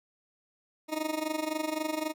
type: tone with amplitude modulation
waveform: 20% pulse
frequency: 311.1 Hz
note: D#4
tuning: in tune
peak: -22 dBFS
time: 0.88-2.14 s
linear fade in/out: 50 ms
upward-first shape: sine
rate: 23.8 Hz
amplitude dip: 80%
effects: none